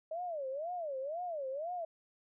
sine tone with vibrato, 615 Hz, D#5, 20 cents flat, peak -36 dBFS, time 0.11-1.85 s, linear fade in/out 5 ms, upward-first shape sine, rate 2 Hz, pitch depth 280 cents each way, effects none

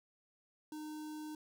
square tone with notch filter, 306.2 Hz, D#4, 28 cents flat, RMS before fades -45 dBFS, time 0.72-1.35 s, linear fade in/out 2 ms, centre 2200 Hz, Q 0.95, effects none

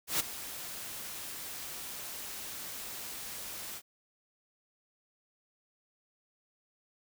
white noise with ADSR envelope, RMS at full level -28 dBFS, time 0.07-3.82 s, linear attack 130 ms, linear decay 11 ms, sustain -14 dB, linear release 60 ms, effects none

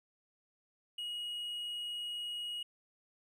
triangle tone, 2894 Hz, F#7, 39 cents flat, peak -36 dBFS, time 0.98-2.63 s, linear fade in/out 5 ms, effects none

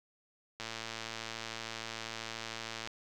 click train, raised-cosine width 0.2 ms, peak -22 dBFS, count 258, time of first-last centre 0.6-2.874 s, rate 113 Hz, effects none

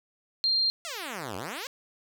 sine tone, 4190 Hz, C8, 2 cents sharp, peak -22 dBFS, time 0.44-0.7 s, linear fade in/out 0 ms
5% pulse exponential two-way sweep, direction down then up, 710 to 87.31 to 577 Hz, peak -23 dBFS, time 0.85-1.67 s, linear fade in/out 0 ms, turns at 1.36 s
effects none

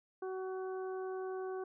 harmonic tone, 375.9 Hz, F#4, 27 cents sharp, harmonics 1 / 2 / 3 / 4, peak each -38 / -47 / -51 / -54 dBFS, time 0.22-1.64 s, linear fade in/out 5 ms, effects none

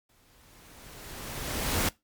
pink noise with exponential growth, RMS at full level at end -25 dBFS, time 0.09-1.89 s, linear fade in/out 5 ms, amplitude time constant 390 ms, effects noise-tail reverb RT60 0.2 s tail -21 dB re dry + MP3 96 kbps

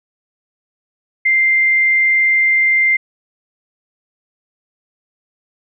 sine tone, 2093 Hz, C7, in tune, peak -10 dBFS, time 1.25-2.97 s, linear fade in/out 10 ms, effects none

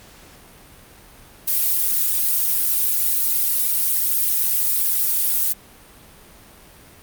violet noise with flanger, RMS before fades -19 dBFS, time 1.47-5.53 s, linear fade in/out 10 ms, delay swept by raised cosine 1.6 to 5.3 ms, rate 2.6 Hz, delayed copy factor -0.9, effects pink hiss -46 dBFS RMS until 7.02 s + Opus 48 kbps

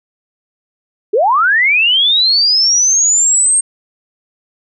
sine linear sweep, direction up, 373.3 to 8590 Hz, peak -8 dBFS, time 1.13-3.61 s, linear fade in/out 10 ms, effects none

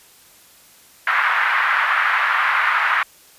white band-pass noise, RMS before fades -18 dBFS, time 1.07-3.03 s, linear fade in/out 2 ms, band 1100 to 1800 Hz, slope 24 dB/octave, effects white hiss -49 dBFS RMS until 3.38 s + resampled to 32000 Hz

